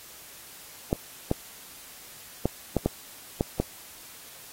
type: clicks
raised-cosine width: 2 ms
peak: -9 dBFS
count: 7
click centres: 0.929 / 1.314 / 2.456 / 2.767 / 2.86 / 3.409 / 3.6 s
effects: white hiss -47 dBFS RMS until 4.52 s + AAC 48 kbps